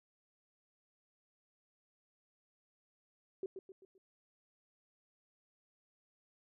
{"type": "tone with echo", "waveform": "sine", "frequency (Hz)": 381.3, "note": "G4", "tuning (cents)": -48, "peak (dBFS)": -36, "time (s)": [3.43, 3.46], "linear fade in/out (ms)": 2, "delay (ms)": 130, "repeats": 4, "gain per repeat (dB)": -7, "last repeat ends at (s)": 3.98, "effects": []}